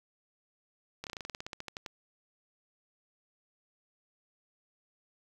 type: slowing click train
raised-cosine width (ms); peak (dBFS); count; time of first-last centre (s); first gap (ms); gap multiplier
0.2; -22; 16; 1.04-1.862; 28; 1.09
effects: 8-bit